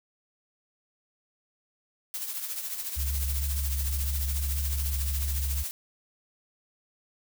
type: noise with tremolo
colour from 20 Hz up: blue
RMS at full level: -32 dBFS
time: 2.14-5.71 s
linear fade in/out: 0 ms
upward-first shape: triangle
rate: 14 Hz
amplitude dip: 60%
type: tone with vibrato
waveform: sine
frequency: 69.3 Hz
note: C#2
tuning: in tune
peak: -27 dBFS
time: 2.96-5.64 s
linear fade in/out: 20 ms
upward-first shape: sine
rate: 6.3 Hz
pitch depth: 18 cents each way
effects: none